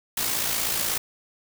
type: noise with amplitude modulation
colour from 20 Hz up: white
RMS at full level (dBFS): -24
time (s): 0.17-0.98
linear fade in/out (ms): 5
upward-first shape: sine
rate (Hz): 56.4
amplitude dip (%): 45
effects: none